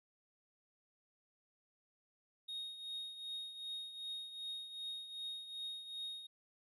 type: tone with tremolo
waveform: triangle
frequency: 3729 Hz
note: A#7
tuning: in tune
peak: -38 dBFS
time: 2.48-6.27 s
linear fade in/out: 10 ms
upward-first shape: triangle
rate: 2.6 Hz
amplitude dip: 70%
effects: tanh soft clip ceiling -34 dBFS + resampled to 32000 Hz